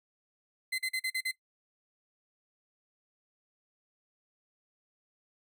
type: tone bursts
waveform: 35% pulse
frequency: 2053 Hz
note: C7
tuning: 33 cents flat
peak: -28 dBFS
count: 6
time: 0.72-1.315 s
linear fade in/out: 10 ms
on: 65 ms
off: 41 ms
effects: noise-tail reverb RT60 0.1 s tail -19 dB re dry